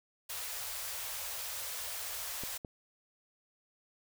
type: band-stop noise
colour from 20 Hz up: white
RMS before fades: -40 dBFS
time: 0.29-2.58 s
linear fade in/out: 10 ms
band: 110 to 470 Hz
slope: 48 dB/octave
type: clicks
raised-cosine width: 2 ms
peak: -29 dBFS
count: 2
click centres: 2.436 / 2.648 s
effects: none